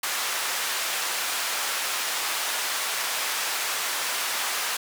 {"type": "band-pass noise", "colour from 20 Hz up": "pink", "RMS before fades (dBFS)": -28, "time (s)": [0.03, 4.77], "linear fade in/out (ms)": 5, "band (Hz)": [1000, 15000], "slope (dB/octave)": 12, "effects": []}